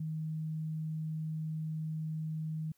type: tone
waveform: sine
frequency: 157.2 Hz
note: D#3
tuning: 18 cents sharp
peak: -34 dBFS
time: 0-2.72 s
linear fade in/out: 5 ms
effects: white hiss -74 dBFS RMS until 2.77 s